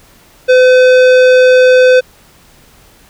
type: tone with tanh clipping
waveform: sine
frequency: 508 Hz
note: B4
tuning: 49 cents sharp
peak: -5 dBFS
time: 0.48-2.01 s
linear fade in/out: 20 ms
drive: 16 dB
effects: pink hiss -44 dBFS RMS until 3.09 s